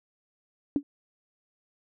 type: tone with exponential decay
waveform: sine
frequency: 284.3 Hz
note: C#4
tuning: 44 cents sharp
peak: -17 dBFS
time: 0.76-0.83 s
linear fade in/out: 1 ms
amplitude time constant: 15 ms
effects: none